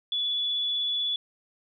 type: tone with vibrato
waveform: sine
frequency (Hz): 3429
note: A7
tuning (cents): -45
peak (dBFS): -25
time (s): 0.12-1.16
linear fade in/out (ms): 2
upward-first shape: triangle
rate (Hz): 16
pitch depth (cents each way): 9
effects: none